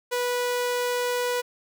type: tone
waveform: sawtooth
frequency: 490.6 Hz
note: B4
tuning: 12 cents flat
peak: -20 dBFS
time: 0.11-1.42 s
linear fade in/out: 20 ms
effects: none